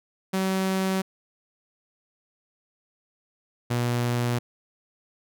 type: tone pair in turn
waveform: sawtooth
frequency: 190 / 120.7 Hz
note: F#3 / B2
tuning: +46 / -39 cents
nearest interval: minor sixth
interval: 785 cents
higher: first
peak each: -19 dBFS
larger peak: neither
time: 0.33-1.02 / 3.7-4.39 s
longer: neither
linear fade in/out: 10 ms
effects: none